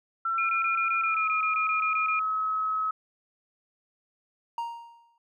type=tone with pitch glide; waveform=sine; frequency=1345 to 1282.8 Hz; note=E6 to E6; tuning=+34 to -48 cents; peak=-25 dBFS; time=0.25-2.91 s; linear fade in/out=5 ms; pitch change=-82 cents; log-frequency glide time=1-1.3 s
type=tone bursts; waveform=sine; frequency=2422 Hz; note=D#7; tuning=47 cents flat; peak=-27 dBFS; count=14; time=0.38-2.193 s; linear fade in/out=2 ms; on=110 ms; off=21 ms
type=tone with exponential decay; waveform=triangle; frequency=934 Hz; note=A#5; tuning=3 cents sharp; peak=-25 dBFS; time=4.58-5.18 s; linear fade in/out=2 ms; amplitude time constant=130 ms
effects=none